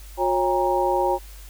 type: tone cluster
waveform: sine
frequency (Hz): 361.6 / 548 / 807 / 937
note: F#4 / C#5 / G#5 / A#5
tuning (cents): -40 / -20 / -50 / +9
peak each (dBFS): -24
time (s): 0.17-1.19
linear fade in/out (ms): 50
effects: added 50 Hz sine -39 dBFS peak until 1.49 s + white hiss -48 dBFS RMS until 1.49 s